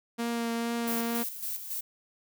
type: tone with vibrato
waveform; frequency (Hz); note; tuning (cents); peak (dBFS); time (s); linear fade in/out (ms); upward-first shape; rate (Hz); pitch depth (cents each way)
sawtooth; 233.1; A#3; 0; -25; 0.18-1.24; 20; triangle; 2.2; 15
type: noise with tremolo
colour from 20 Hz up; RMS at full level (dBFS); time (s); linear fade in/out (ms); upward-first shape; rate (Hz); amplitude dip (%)
violet; -34; 0.87-1.81; 10; square; 3.6; 55
effects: none